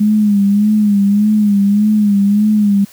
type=tone with vibrato; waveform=sine; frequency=206.3 Hz; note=G#3; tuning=11 cents flat; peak=-8 dBFS; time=0-2.85 s; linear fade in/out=10 ms; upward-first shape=sine; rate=1.7 Hz; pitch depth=63 cents each way; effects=white hiss -42 dBFS RMS until 2.92 s

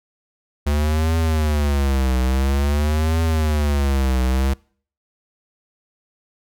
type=tone with vibrato; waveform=square; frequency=72.1 Hz; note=D2; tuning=31 cents flat; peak=-17 dBFS; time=0.66-4.54 s; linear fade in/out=10 ms; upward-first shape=triangle; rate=0.49 Hz; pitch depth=230 cents each way; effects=noise-tail reverb RT60 0.5 s tail -25 dB re dry

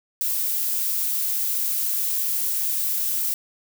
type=noise; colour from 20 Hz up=violet; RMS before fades=-24 dBFS; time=0.21-3.34 s; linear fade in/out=0 ms; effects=none

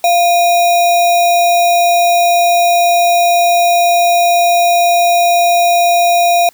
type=tone with sample-and-hold; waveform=sine; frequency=694 Hz; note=F5; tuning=11 cents flat; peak=-7 dBFS; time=0.04-6.49 s; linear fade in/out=2 ms; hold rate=3150 Hz; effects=white hiss -48 dBFS RMS until 6.53 s

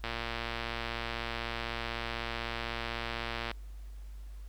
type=click train; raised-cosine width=0.3 ms; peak=-19 dBFS; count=404; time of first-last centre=0.04-3.514 s; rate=116 Hz; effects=added 50 Hz sine -42 dBFS peak until 4.48 s + pink hiss -64 dBFS RMS until 4.48 s

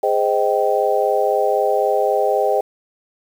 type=chord; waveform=sine; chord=Ab major seventh; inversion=none; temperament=just; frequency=415.3 / 519.1 / 623 / 778.7 Hz; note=Ab4 / C5 / Eb5 / G5; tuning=0 / -14 / +2 / -12 cents; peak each=-20 dBFS; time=0.03-2.61 s; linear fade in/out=5 ms; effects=7-bit

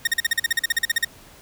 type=tone bursts; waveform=sawtooth; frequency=1845 Hz; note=A#6; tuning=18 cents flat; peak=-13 dBFS; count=16; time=0.05-1.048 s; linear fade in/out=5 ms; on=23 ms; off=42 ms; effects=pink hiss -48 dBFS RMS until 1.41 s

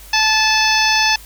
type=harmonic tone with a mistuned harmonic; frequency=871 Hz; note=A5; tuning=18 cents flat; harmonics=1 / 2 / 3 / 4 / 5 / 6 / 7; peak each=-18 / -19 / -18 / -23 / -22 / -19 / -24 dBFS; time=0.13-1.16 s; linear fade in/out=5 ms; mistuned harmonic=5; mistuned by=+23 cents; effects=added 50 Hz sine -39 dBFS peak until 1.25 s + white hiss -41 dBFS RMS until 1.25 s

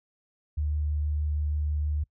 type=tone with vibrato; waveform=sine; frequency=74.8 Hz; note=D2; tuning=32 cents sharp; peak=-25 dBFS; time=0.57-2.04 s; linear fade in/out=10 ms; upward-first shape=sine; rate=6.3 Hz; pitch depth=8 cents each way; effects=noise-tail reverb RT60 0.1 s tail -24 dB re dry

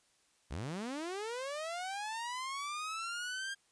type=linear sweep; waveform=sawtooth; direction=up; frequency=53.6 to 1615 Hz; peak=-34 dBFS; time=0.5-3.55 s; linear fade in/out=20 ms; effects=white hiss -71 dBFS RMS until 3.71 s + resampled to 22050 Hz

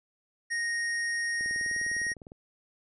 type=tone with pitch glide; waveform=square; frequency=1864.7 to 1875.5 Hz; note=A#6 to A#6; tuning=0 to +10 cents; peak=-29 dBFS; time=0.5-2.14 s; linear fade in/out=20 ms; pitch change=+10 cents; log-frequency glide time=1.52-1.78 s
type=click train; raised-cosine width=2 ms; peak=-33 dBFS; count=19; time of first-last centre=1.41-2.319 s; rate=19.8 Hz
effects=resampled to 24000 Hz

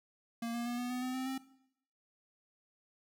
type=tone with pitch steps; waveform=square; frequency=232.3 / 236.6 / 241 / 245.5 / 250.1 / 254.8 / 259.5 / 264.4 Hz; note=A#3 / A#3 / B3 / B3 / B3 / C4 / C4 / C4; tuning=-6 / +26 / -42 / -10 / +22 / -46 / -14 / +18 cents; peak=-36 dBFS; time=0.42-1.38 s; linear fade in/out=5 ms; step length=120 ms; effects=noise-tail reverb RT60 0.7 s tail -17 dB re dry

